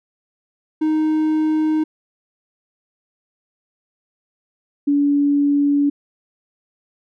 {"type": "tone pair in turn", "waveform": ["triangle", "sine"], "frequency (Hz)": [311.1, 286.2], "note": ["D#4", "D4"], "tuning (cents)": [0, -45], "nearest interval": "minor second", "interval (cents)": 145, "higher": "first", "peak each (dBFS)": -13, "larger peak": "neither", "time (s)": [[0.81, 1.84], [4.87, 5.9]], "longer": "neither", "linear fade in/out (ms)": 10, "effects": []}